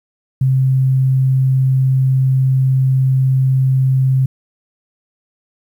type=tone; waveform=sine; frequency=131.8 Hz; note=C3; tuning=13 cents sharp; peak=-10 dBFS; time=0.41-4.26 s; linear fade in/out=5 ms; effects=8-bit